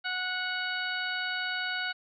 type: harmonic tone with a mistuned harmonic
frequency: 735 Hz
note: F#5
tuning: 12 cents flat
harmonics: 1 / 2 / 3 / 4 / 5 / 6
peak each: -40 / -32 / -39 / -39 / -40 / -42 dBFS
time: 0.04-1.93 s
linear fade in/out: 20 ms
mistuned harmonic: 5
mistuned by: +61 cents
effects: none